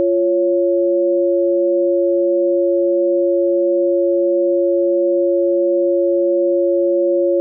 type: tone pair together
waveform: sine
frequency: 347.1 / 554.4 Hz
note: F4 / C#5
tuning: -11 / 0 cents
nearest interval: minor sixth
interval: 811 cents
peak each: -15 dBFS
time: 0-7.4 s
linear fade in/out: 0 ms
effects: none